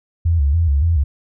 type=tone with vibrato; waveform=sine; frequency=76.8 Hz; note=D#2; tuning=22 cents flat; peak=-12 dBFS; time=0.25-1.04 s; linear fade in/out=10 ms; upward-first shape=square; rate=3.5 Hz; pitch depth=150 cents each way; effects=none